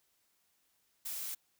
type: noise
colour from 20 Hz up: blue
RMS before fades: -40 dBFS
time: 1.05-1.35 s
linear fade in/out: 10 ms
effects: white hiss -75 dBFS RMS until 1.59 s